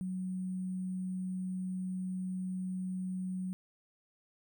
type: tone with sample-and-hold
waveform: sine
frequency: 185 Hz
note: F#3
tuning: in tune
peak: -34 dBFS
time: 0.01-3.53 s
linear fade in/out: 0 ms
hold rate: 8820 Hz
effects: none